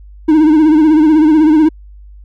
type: tone with vibrato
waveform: triangle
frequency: 310 Hz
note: D#4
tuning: 6 cents flat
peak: -3 dBFS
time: 0.28-1.69 s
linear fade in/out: 10 ms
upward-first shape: sine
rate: 16 Hz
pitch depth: 69 cents each way
effects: added 50 Hz sine -33 dBFS peak until 2.24 s